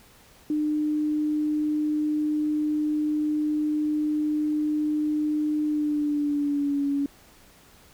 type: tone with pitch glide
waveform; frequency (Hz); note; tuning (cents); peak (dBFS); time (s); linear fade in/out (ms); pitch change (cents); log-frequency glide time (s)
sine; 302.3 to 282.1; D#4 to C#4; -50 to +30; -22; 0.5-7.06; 2; -120; 5.65-6.85
effects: pink hiss -54 dBFS RMS until 7.93 s